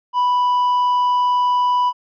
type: tone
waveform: triangle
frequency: 987.8 Hz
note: B5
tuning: in tune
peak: -12 dBFS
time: 0.13-1.93 s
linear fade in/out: 50 ms
effects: resampled to 11025 Hz